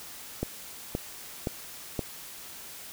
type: click train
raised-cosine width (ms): 2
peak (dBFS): -15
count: 4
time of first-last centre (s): 0.43-1.992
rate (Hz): 1.92
effects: white hiss -44 dBFS RMS until 2.92 s